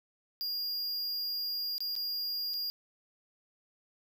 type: tone with dropouts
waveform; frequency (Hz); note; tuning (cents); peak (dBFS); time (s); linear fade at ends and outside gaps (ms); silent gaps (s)
square; 4828; D8; +47; -33; 0.41-2.7; 0; 1.781-1.805 / 1.954-1.963 / 2.536-2.54
effects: none